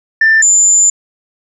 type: tone pair in turn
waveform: sine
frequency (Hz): 1781 / 7106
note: A6 / A8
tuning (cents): +21 / +16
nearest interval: 2 octaves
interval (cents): 2395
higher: second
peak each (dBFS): -4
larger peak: neither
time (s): 0.21-0.42 / 0.42-0.9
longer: second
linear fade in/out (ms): 5
effects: tanh soft clip ceiling -2 dBFS